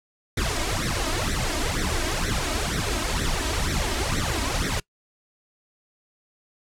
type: noise with flanger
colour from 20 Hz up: pink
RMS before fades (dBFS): -25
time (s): 0.37-4.8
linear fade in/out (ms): 5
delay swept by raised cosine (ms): 0.51 to 3.21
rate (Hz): 2.1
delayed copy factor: +0.85
effects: noise-tail reverb RT60 0.1 s tail -24 dB re dry + low-pass 9000 Hz 12 dB/octave